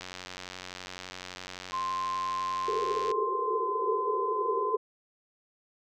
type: click train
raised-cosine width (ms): 0.2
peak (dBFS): -22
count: 286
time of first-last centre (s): 0.01-3.115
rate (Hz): 91.8
type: tone with pitch glide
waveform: sine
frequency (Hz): 1046.5 to 1026.7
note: C6 to C6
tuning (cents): 0 to -33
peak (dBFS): -29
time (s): 1.72-4.77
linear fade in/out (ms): 20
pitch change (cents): -33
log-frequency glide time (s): 3.3-3.68
type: band-pass noise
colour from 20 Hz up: pink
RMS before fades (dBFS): -32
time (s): 2.68-4.77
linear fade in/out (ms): 5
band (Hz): 390 to 460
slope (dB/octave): 96
effects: none